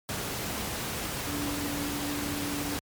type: tone in noise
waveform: sine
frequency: 289.1 Hz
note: D4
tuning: 27 cents flat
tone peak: -33 dBFS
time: 1.27-2.77 s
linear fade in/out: 0 ms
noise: pink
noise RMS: -33 dBFS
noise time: 0.09-2.79 s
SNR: -3 dB
effects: high-pass 60 Hz 12 dB/octave + MP3 96 kbps